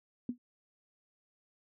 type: tone with exponential decay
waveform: sine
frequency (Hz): 244.2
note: B3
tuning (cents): -19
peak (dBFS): -28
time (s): 0.29-0.38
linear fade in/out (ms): 2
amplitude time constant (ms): 18
effects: none